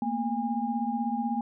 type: tone cluster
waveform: sine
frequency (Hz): 225.9 / 242 / 814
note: A3 / B3 / G#5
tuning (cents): +46 / -35 / -35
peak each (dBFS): -31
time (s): 0.02-1.41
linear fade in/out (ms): 2
effects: none